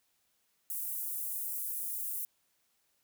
pink high-pass noise, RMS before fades -37 dBFS, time 0.7-2.25 s, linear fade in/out 0 ms, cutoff 11000 Hz, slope 24 dB/octave, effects white hiss -75 dBFS RMS until 3.03 s

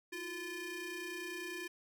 25% pulse ring-modulated tone, 690 Hz, F5, 21 cents flat, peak -34 dBFS, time 0.12-1.68 s, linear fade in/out 10 ms, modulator 1050 Hz, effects none

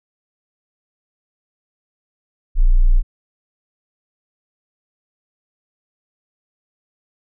sine tone, 29.52 Hz, A#0, 23 cents sharp, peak -8 dBFS, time 2.55-3.03 s, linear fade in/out 50 ms, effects none

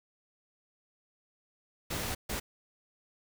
pink noise bursts at uneven times, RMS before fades -35 dBFS, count 2, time 1.9-2.15 / 2.29-2.4 s, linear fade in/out 10 ms, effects none

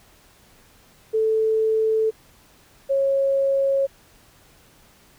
sine tone pair in turn, 440 / 547 Hz, A4 / C#5, 0 / -23 cents, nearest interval major third, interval 377 cents, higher second, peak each -17 dBFS, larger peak neither, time 1.13-2.11 / 2.89-3.87 s, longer neither, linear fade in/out 20 ms, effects pink hiss -54 dBFS RMS until 5.18 s

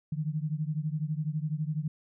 sine beating tone pair, 149.4 / 161.4 Hz, D3 / E3, +30 / -36 cents, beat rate 12 Hz, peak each -31 / -33 dBFS, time 0.12-1.88 s, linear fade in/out 5 ms, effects none

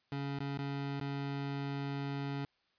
25% pulse tone with dropouts, 140 Hz, C#3, 18 cents sharp, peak -32 dBFS, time 0.12-2.45 s, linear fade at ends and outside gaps 2 ms, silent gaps 0.388-0.403 / 0.576-0.587 / 1-1.011 s, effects white hiss -75 dBFS RMS until 2.78 s + resampled to 11025 Hz

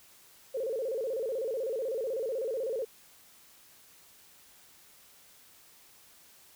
sine tone with vibrato, 486.8 Hz, B4, 25 cents flat, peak -30 dBFS, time 0.54-2.85 s, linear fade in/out 10 ms, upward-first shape square, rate 16 Hz, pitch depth 150 cents each way, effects white hiss -58 dBFS RMS until 6.55 s

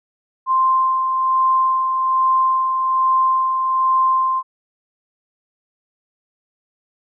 sine tone with tremolo, 1046.5 Hz, C6, in tune, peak -12 dBFS, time 0.46-4.43 s, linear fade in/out 50 ms, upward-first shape sine, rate 1.2 Hz, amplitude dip 40%, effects none

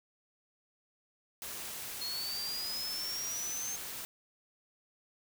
white noise, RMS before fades -42 dBFS, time 1.42-4.05 s, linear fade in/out 0 ms
sine exponential sweep, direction up, 4266 to 6400 Hz, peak -36 dBFS, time 2.01-3.76 s, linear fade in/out 5 ms
effects none

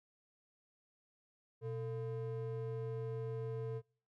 triangle ring-modulated tone, 284.6 Hz, C#4, 46 cents sharp, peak -33 dBFS, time 1.61-3.82 s, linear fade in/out 50 ms, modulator 162 Hz, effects noise-tail reverb RT60 0.4 s tail -23 dB re dry

